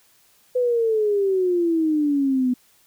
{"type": "exponential sweep", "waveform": "sine", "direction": "down", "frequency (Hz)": [505, 246.9], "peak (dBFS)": -17, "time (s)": [0.55, 2.54], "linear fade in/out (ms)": 10, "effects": ["white hiss -58 dBFS RMS until 2.86 s"]}